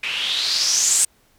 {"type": "noise with low-pass filter sweep", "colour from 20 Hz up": "blue", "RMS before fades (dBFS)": -20, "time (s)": [0.03, 1.05], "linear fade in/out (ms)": 5, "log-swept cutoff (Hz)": [2500, 8400], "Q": 5.5, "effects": ["pink hiss -59 dBFS RMS until 1.38 s"]}